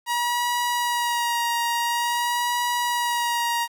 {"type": "tone with vibrato", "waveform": "sawtooth", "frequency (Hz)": 954, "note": "A#5", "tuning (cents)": 40, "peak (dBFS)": -18, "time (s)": [0.06, 3.68], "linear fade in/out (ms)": 50, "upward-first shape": "sine", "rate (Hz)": 0.48, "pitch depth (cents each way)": 23, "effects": ["9-bit"]}